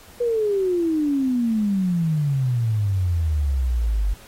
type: exponential sweep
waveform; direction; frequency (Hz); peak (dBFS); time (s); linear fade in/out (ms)
sine; down; 489.3 to 47.5; -18; 0.2-4.14; 10
effects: pink hiss -47 dBFS RMS until 4.27 s + AAC 48 kbps